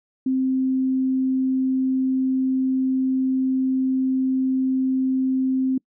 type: tone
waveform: sine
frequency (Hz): 261.6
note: C4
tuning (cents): 0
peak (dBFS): -18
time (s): 0.26-5.78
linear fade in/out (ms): 5
effects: noise-tail reverb RT60 0.1 s tail -26 dB re dry